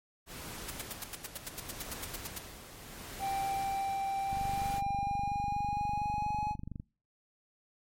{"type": "noise with tremolo", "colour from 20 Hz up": "pink", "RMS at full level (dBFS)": -43, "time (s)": [0.26, 4.82], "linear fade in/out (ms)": 50, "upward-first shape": "sine", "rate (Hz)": 0.72, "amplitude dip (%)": 55}
{"type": "noise bursts", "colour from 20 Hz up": "white", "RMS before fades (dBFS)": -38, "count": 16, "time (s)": [0.68, 2.384], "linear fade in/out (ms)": 5, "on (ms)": 24, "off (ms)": 88}
{"type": "tone with pitch glide", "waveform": "triangle", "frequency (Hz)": [784, 840.3], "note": ["G5", "G#5"], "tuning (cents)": [0, 20], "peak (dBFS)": -29, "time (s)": [3.19, 6.56], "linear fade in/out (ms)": 50, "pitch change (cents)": 120, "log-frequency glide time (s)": [4.23, 6.4]}
{"type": "click train", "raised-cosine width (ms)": 5, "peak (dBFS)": -28, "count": 61, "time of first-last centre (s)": [4.33, 6.799], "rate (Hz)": 24.3}
{"effects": ["noise-tail reverb RT60 0.4 s tail -26 dB re dry", "MP3 64 kbps"]}